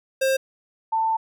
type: tone pair in turn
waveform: square / sine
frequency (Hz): 532 / 891.4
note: C5 / A5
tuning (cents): +29 / +22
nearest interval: major sixth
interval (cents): 893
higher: second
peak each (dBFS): -19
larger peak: neither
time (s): 0.21-0.37 / 0.92-1.17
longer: second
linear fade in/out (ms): 10
effects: none